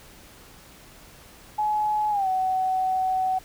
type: tone with pitch glide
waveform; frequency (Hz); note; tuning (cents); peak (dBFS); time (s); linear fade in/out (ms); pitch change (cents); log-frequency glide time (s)
sine; 848 to 751.1; G#5 to F#5; +36 to +26; -21; 1.58-3.39; 10; -210; 2.1-2.28
effects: pink hiss -49 dBFS RMS until 3.44 s